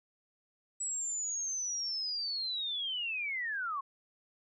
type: linear sweep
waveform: sine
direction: down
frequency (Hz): 7880 to 1058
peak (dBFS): -33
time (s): 0.8-3.81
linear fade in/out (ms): 10
effects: none